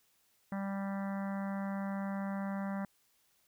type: harmonic tone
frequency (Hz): 196.4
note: G3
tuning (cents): +4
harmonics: 1 / 3 / 4 / 5 / 6 / 7 / 8 / 9 / 10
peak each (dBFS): -35 / -45 / -47 / -49 / -51 / -52 / -53 / -54 / -55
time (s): 0.52-2.85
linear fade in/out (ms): 2
effects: white hiss -72 dBFS RMS until 3.47 s